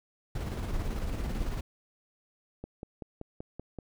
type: noise with tremolo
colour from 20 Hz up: brown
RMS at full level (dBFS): -31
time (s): 0.35-1.61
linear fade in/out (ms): 5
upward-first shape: square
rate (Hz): 18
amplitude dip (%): 35
type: click train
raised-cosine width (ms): 2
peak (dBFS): -26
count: 7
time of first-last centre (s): 2.64-3.787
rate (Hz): 5.23
effects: none